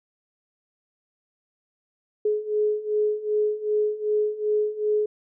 sine beating tone pair, 421.4 / 424 Hz, G#4 / G#4, +25 / +36 cents, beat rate 2.6 Hz, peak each -26 / -23 dBFS, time 2.25-5.06 s, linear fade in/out 5 ms, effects none

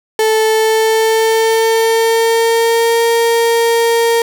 35% pulse tone with pitch glide, 438.4 to 463.1 Hz, A4 to A#4, -6 to -11 cents, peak -8 dBFS, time 0.19-4.22 s, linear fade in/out 2 ms, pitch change +95 cents, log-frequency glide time 0.44-3.03 s, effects none

